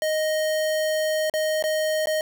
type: tone with dropouts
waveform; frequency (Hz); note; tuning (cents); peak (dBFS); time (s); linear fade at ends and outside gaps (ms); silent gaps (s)
square; 622.3; D#5; 0; -22; 0.02-2.21; 1; 1.298-1.338 / 1.625-1.639 / 2.058-2.071
effects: none